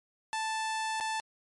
sawtooth tone with dropouts, 880 Hz, A5, in tune, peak -27 dBFS, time 0.33-1.2 s, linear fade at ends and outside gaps 0 ms, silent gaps 1.001-1.008 s, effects MP3 48 kbps

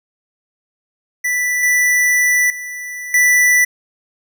square tone with level steps, 1975.5 Hz, B6, in tune, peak -16 / -12 / -26 / -10 dBFS, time 1.24-3.65 s, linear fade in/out 10 ms, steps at 1.63 / 2.5 / 3.14 s, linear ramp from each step 2 ms, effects none

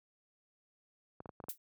clicks, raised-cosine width 1 ms, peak -32 dBFS, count 6, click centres 1.204 / 1.258 / 1.292 / 1.402 / 1.44 / 1.485 s
violet noise with exponential decay, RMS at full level -35 dBFS, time 1.49-1.58 s, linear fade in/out 5 ms, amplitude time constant 19 ms
effects high-pass 80 Hz 12 dB/octave

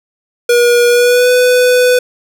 square tone with pitch glide, 480.3 to 497.8 Hz, B4 to B4, -48 to +14 cents, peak -7 dBFS, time 0.49-1.99 s, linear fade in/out 5 ms, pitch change +62 cents, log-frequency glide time 0.88-1.3 s, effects none

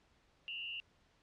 sine tone with frequency modulation, 2800 Hz, F7, 4 cents sharp, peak -40 dBFS, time 0.48-0.8 s, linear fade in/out 0 ms, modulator 115 Hz, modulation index 1, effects pink hiss -71 dBFS RMS until 1.22 s + low-pass 5000 Hz 12 dB/octave

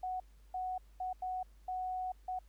sine tone bursts at uneven times, 740 Hz, F#5, in tune, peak -35 dBFS, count 6, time 0.03-0.2 / 0.54-0.78 / 1-1.13 / 1.22-1.43 / 1.68-2.12 / 2.28-2.39 s, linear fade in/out 5 ms, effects added 50 Hz sine -57 dBFS peak until 2.48 s + pink hiss -72 dBFS RMS until 2.48 s

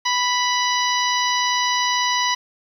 harmonic tone with a mistuned harmonic, 987.8 Hz, B5, in tune, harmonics 1 / 2 / 3 / 4 / 5 / 6, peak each -21 / -24 / -26 / -27 / -28 / -29 dBFS, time 0.05-2.35 s, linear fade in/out 10 ms, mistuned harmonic 6, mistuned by -21 cents, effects 8-bit

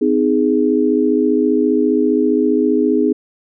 sine chord, Ab major, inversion first, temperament equal with one note detuned, 256.1 / 311.1 / 415.3 Hz, C4 / Eb4 / Ab4, -37 / 0 / 0 cents, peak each -16 dBFS, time 0.01-3.13 s, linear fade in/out 10 ms, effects none

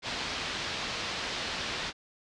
white low-pass noise, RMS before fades -35 dBFS, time 0.02-1.93 s, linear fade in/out 50 ms, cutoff 4700 Hz, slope 24 dB/octave, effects resampled to 22050 Hz

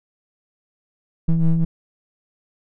triangle ring-modulated tone, 80.8 Hz, E2, 34 cents flat, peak -8 dBFS, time 1.28-1.65 s, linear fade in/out 10 ms, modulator 83.3 Hz, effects none

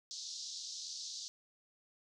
white band-pass noise, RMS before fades -45 dBFS, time 0.11-1.28 s, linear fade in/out 0 ms, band 3800 to 6400 Hz, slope 48 dB/octave, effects none

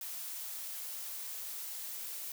blue noise with high-pass filter sweep, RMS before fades -42 dBFS, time 0.01-2.32 s, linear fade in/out 2 ms, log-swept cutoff 650 to 400 Hz, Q 1.6, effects none

